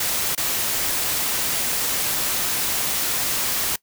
white noise with dropouts, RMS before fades -23 dBFS, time 0-3.76 s, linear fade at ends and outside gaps 5 ms, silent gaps 0.351-0.376 s, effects noise-tail reverb RT60 0.1 s tail -21 dB re dry

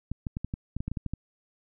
clicks, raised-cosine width 5 ms, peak -19 dBFS, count 12, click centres 0.116 / 0.268 / 0.369 / 0.446 / 0.539 / 0.766 / 0.805 / 0.88 / 0.916 / 0.972 / 1.063 / 1.136 s, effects none

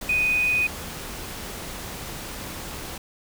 sine tone in noise, 2489 Hz, D#7, in tune, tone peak -19 dBFS, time 0.09-0.67 s, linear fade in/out 5 ms, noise pink, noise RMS -35 dBFS, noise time 0.01-2.98 s, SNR +13 dB, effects none

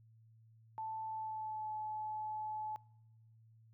sine tone with pitch glide, 880 to 859.9 Hz, A5 to A5, 0 to -40 cents, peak -39 dBFS, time 0.78-2.76 s, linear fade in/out 0 ms, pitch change -40 cents, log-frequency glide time 1.03-1.73 s, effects noise-tail reverb RT60 1.0 s tail -25 dB re dry + added 112 Hz sine -61 dBFS peak until 3.73 s

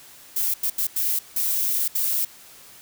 violet noise bursts at uneven times, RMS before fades -23 dBFS, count 6, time 0.36-0.54 / 0.63-0.7 / 0.78-0.87 / 0.96-1.19 / 1.36-1.88 / 1.95-2.25 s, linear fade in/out 5 ms, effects white hiss -47 dBFS RMS until 2.81 s

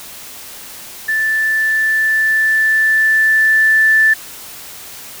sine tone with level ramp, 1760 Hz, A6, in tune, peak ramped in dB -13 to -7 dBFS, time 1.08-4.14 s, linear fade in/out 10 ms, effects white hiss -33 dBFS RMS until 5.2 s

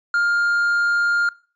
triangle tone, 1406 Hz, F6, 11 cents sharp, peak -14 dBFS, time 0.14-1.29 s, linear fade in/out 2 ms, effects noise-tail reverb RT60 0.4 s tail -22 dB re dry + resampled to 16000 Hz

